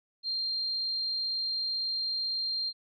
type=tone; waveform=sine; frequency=4186 Hz; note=C8; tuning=in tune; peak=-29 dBFS; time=0.23-2.73 s; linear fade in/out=50 ms; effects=none